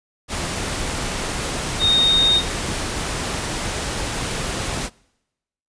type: tone in noise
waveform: sine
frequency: 3700 Hz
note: A#7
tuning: 14 cents flat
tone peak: -14 dBFS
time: 1.79-2.42 s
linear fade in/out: 50 ms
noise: pink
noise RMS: -25 dBFS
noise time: 0.28-4.9 s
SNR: +8 dB
effects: noise-tail reverb RT60 0.9 s tail -25 dB re dry + resampled to 22050 Hz